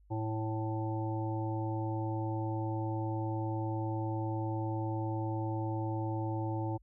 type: harmonic tone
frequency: 110 Hz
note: A2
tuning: in tune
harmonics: 1 / 3 / 5 / 7 / 8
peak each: -34 / -37 / -44 / -44 / -42 dBFS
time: 0.1-6.78 s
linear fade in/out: 20 ms
effects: added 50 Hz sine -59 dBFS peak until 6.82 s